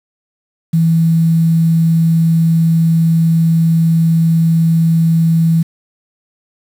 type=tone with quantisation; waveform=sine; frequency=164.1 Hz; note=E3; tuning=8 cents flat; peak=-8 dBFS; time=0.73-5.63 s; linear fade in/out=10 ms; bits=6; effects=none